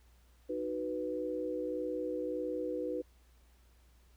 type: chord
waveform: sine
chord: B major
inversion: first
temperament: just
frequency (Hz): 308.7 / 370.4 / 493.9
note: D#4 / F#4 / B4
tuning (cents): -14 / +2 / 0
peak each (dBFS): -39 / -40 / -36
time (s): 0.49-3.02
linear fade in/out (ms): 10
effects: added 60 Hz sine -61 dBFS peak until 4.16 s + pink hiss -70 dBFS RMS until 4.16 s